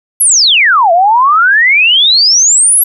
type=exponential two-way sweep; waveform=sine; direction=down then up; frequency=11730 to 659.3 to 11730 Hz; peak=-4 dBFS; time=0.2-2.84 s; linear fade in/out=10 ms; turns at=0.92 s; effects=none